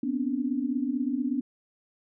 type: tone cluster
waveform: sine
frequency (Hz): 243.3 / 259.5 / 288.2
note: B3 / C4 / D4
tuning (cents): -26 / -14 / -33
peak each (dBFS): -30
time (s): 0.03-1.41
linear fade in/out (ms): 5
effects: none